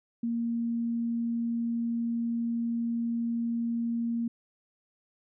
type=tone; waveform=sine; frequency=233.1 Hz; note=A#3; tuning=in tune; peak=-27 dBFS; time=0.23-4.28 s; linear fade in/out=5 ms; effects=none